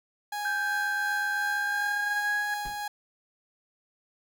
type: tone with tremolo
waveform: 30% pulse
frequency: 828 Hz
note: G#5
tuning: 5 cents flat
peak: -28 dBFS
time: 0.32-2.88 s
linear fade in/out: 5 ms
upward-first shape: sine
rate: 2.8 Hz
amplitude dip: 25%
type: tone with pitch glide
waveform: sine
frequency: 1568 to 1660.3 Hz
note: G6 to G#6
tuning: 0 to -1 cents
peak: -27 dBFS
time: 0.45-2.54 s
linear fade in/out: 2 ms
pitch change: +99 cents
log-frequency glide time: 1.38-2.37 s
type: noise with exponential decay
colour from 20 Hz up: brown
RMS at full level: -37 dBFS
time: 2.65-2.86 s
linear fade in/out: 5 ms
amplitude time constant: 44 ms
effects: none